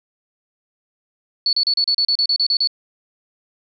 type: tone bursts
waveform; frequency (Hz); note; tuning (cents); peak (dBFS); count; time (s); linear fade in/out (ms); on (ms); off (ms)
sine; 4435; C#8; 0; -14; 12; 1.46-2.674; 2; 70; 34
effects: none